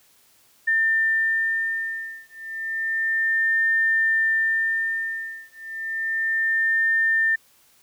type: beating tone pair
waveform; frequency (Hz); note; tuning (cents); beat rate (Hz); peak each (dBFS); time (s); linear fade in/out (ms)
sine; 1800 / 1800.31; A6 / A6; +39 / +39; 0.31; -23; 0.67-7.36; 10
effects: white hiss -58 dBFS RMS until 7.82 s